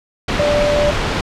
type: tone in noise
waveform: sine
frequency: 587.3 Hz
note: D5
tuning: in tune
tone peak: -13 dBFS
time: 0.39-0.91 s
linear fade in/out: 5 ms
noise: pink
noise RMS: -18 dBFS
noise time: 0.28-1.21 s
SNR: +2 dB
effects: low-pass 4000 Hz 12 dB/octave